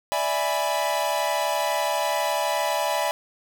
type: chord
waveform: 45% pulse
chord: E dominant seventh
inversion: third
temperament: equal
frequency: 587.3 / 659.3 / 830.6 / 987.8 Hz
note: D5 / E5 / G#5 / B5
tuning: 0 / 0 / 0 / 0 cents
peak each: -28 dBFS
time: 0.12-3.11 s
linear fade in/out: 0 ms
effects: none